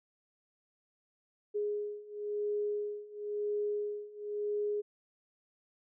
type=beating tone pair; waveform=sine; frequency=414.9 / 415.87 Hz; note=G#4 / G#4; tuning=-2 / +2 cents; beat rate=0.97 Hz; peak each=-37 / -35 dBFS; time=1.54-4.82 s; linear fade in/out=20 ms; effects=none